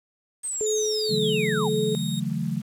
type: linear sweep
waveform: sine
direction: down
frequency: 8470 to 690 Hz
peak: -27 dBFS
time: 0.43-1.69 s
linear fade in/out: 20 ms
type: tone with tremolo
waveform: sine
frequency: 430.1 Hz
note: A4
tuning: 39 cents flat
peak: -22 dBFS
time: 0.61-1.95 s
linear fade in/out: 0 ms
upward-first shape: triangle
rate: 1.9 Hz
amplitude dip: 35%
type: tone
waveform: sawtooth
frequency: 3729 Hz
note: A#7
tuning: in tune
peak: -30 dBFS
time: 0.66-2.2 s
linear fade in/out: 5 ms
type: chord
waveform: sine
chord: F# minor seventh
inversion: second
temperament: equal with one note detuned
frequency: 141.99 / 164.81 / 185 / 220 Hz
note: C#3 / E3 / F#3 / A3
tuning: +42 / 0 / 0 / 0 cents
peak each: -30 dBFS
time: 1.09-2.62 s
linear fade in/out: 20 ms
effects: resampled to 32000 Hz + 8-bit